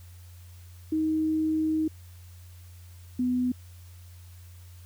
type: tone pair in turn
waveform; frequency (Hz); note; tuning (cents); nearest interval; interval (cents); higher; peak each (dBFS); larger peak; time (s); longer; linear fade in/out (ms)
sine; 314.1 / 249.8; D#4 / B3; +16 / +20; major third; 396; first; -23; neither; 0.92-1.88 / 3.19-3.52; first; 5
effects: added 88 Hz sine -45 dBFS peak until 4.85 s + white hiss -58 dBFS RMS until 4.85 s